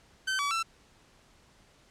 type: tone with pitch steps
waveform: sawtooth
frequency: 1538 / 1142 / 1338 Hz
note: G6 / D6 / E6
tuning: -33 / -49 / +25 cents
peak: -24 dBFS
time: 0.27-0.63 s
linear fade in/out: 10 ms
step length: 120 ms
effects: pink hiss -61 dBFS RMS until 1.9 s + low-pass 8000 Hz 12 dB/octave